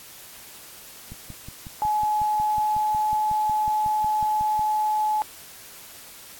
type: click train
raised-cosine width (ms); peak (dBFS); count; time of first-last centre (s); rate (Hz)
5; -26; 20; 1.12-4.593; 5.47
type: tone with pitch glide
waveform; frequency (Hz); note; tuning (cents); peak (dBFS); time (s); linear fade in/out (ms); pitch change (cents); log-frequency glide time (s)
sine; 848 to 853.9; G#5 to G#5; +36 to +48; -20; 1.82-5.22; 0; +12; 2.26-3.1
effects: white hiss -44 dBFS RMS until 6.39 s + AAC 64 kbps